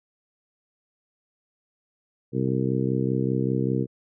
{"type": "harmonic tone", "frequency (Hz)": 65.1, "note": "C2", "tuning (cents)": -8, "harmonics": [2, 3, 4, 5, 6, 7], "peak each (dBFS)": [-26, -28, -29, -30, -31, -31], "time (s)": [2.32, 3.87], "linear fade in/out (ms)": 50}
{"type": "click", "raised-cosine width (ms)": 2, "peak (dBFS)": -33, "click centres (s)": 2.482}
{"effects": []}